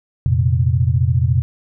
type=chord; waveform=sine; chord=F suspended fourth; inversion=none; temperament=equal; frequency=87.31 / 116.54 / 130.81 Hz; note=F2 / Bb2 / C3; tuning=0 / 0 / 0 cents; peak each=-17 dBFS; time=0.26-1.42 s; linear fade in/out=0 ms; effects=none